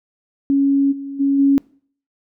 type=tone with level steps; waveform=sine; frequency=277.2 Hz; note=C#4; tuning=in tune; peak=-12 / -26 / -13 / -10 dBFS; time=0.5-1.58 s; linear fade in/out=0 ms; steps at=0.91 / 1.19 / 1.38 s; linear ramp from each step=20 ms; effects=noise-tail reverb RT60 0.5 s tail -24 dB re dry